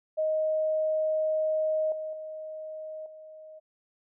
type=tone with level steps; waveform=sine; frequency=625 Hz; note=D#5; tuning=8 cents sharp; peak=-24 / -32 / -36 / -44 dBFS; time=0.17-3.6 s; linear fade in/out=20 ms; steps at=1.92 / 2.13 / 3.06 s; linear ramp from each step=2 ms; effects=none